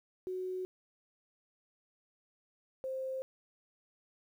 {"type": "tone pair in turn", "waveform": "sine", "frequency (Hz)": [370, 525.4], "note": ["F#4", "C5"], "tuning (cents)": [0, 7], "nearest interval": "tritone", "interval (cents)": 607, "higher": "second", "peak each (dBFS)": [-35, -35], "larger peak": "neither", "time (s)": [[0.27, 0.65], [2.84, 3.22]], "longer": "neither", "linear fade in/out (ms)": 0, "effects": ["11-bit"]}